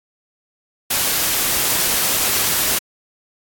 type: noise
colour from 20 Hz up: white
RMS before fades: -18 dBFS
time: 0.9-2.79 s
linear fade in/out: 10 ms
effects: AAC 64 kbps